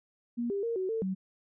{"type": "tone with pitch steps", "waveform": "sine", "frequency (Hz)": [237.8, 399.2, 463.3, 374.7, 448.3, 189.1], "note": ["A#3", "G4", "A#4", "F#4", "A4", "F#3"], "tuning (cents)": [35, 32, -11, 22, 32, 38], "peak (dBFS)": -29, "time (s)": [0.37, 1.15], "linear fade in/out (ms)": 20, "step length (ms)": 130, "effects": []}